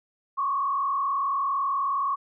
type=tone with frequency modulation; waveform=sine; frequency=1108.7 Hz; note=C#6; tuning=in tune; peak=-23 dBFS; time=0.37-2.16 s; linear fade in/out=20 ms; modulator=39.3 Hz; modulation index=1.1; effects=none